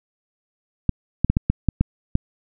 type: clicks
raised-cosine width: 5 ms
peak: -4 dBFS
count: 8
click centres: 0.893 / 1.246 / 1.3 / 1.369 / 1.5 / 1.687 / 1.81 / 2.154 s
effects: none